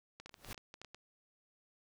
clicks, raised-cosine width 0.2 ms, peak -32 dBFS, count 12, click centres 0.2 / 0.26 / 0.294 / 0.342 / 0.447 / 0.511 / 0.545 / 0.578 / 0.741 / 0.816 / 0.847 / 0.946 s
pink noise with exponential growth, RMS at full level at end -42 dBFS, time 0.31-0.53 s, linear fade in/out 2 ms, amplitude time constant 46 ms
effects none

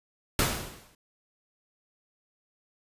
pink noise with exponential decay, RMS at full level -22 dBFS, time 0.39-0.95 s, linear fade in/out 2 ms, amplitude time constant 120 ms, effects resampled to 32000 Hz

